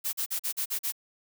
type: noise bursts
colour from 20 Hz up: blue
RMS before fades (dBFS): -30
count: 7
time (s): 0.04-0.923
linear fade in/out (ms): 20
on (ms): 91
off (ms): 41
effects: none